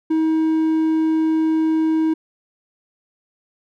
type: tone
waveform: triangle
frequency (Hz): 318.1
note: D#4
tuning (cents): +38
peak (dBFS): -13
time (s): 0.1-2.14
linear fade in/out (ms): 10
effects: none